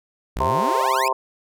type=exponential sweep; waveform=sawtooth; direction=up; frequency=50 to 2637 Hz; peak=-21 dBFS; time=0.36-1.08 s; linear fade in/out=0 ms
type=harmonic tone; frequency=131.3 Hz; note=C3; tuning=6 cents sharp; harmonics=3 / 4 / 5 / 6 / 7 / 8; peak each=-29 / -28 / -28 / -33 / -22 / -22 dBFS; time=0.4-1.13 s; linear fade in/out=5 ms
effects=none